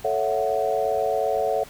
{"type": "chord", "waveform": "sine", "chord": "F# minor seventh", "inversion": "first", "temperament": "equal with one note detuned", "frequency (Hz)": [440, 554.4, 662.7, 740], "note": ["A4", "C#5", "E5", "F#5"], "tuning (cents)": [0, 0, 9, 0], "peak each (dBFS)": -26, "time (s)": [0.04, 1.64], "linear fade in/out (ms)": 10, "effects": ["pink hiss -45 dBFS RMS until 1.69 s"]}